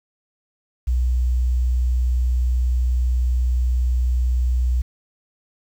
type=tone; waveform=sine; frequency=61.74 Hz; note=B1; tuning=in tune; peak=-16 dBFS; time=0.87-4.82 s; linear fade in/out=10 ms; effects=8-bit